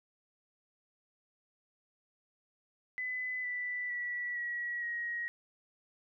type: tone with pitch steps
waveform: sine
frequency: 2008 / 1978.1 / 1948.6 / 1919.5 / 1890.9 Hz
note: B6 / B6 / B6 / B6 / A#6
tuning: +28 / +2 / -24 / -50 / +24 cents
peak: -34 dBFS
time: 2.98-5.28 s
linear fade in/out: 0 ms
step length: 460 ms
effects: none